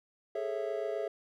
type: chord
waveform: triangle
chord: A major seventh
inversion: third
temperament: just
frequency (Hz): 412.5 / 440 / 550 / 660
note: G#4 / A4 / C#5 / E5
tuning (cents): -12 / 0 / -14 / +2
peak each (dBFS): -35 / -37 / -37 / -35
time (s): 0.35-1.08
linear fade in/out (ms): 5
effects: none